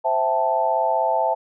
sine chord, A minor seventh, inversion first, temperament equal, 523.3 / 659.3 / 784 / 880 Hz, C5 / E5 / G5 / A5, 0 / 0 / 0 / 0 cents, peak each -26 / -22 / -26 / -21 dBFS, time 0.04-1.35 s, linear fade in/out 20 ms, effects none

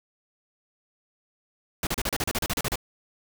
pink noise bursts, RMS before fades -27 dBFS, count 13, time 1.83-2.757 s, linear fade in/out 2 ms, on 39 ms, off 35 ms, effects none

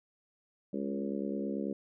harmonic tone with a mistuned harmonic, 69.2 Hz, C#2, 2 cents flat, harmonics 3 / 4 / 5 / 6 / 7 / 8, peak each -36 / -38 / -40 / -42 / -43 / -44 dBFS, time 0.73-1.73 s, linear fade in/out 5 ms, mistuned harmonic 3, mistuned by -18 cents, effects none

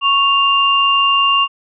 sine tone pair together, 1108.7 / 2794 Hz, C#6 / F7, 0 / 0 cents, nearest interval octave + major third, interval 1600 cents, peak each -13 dBFS, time 0.01-1.48 s, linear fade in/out 50 ms, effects none

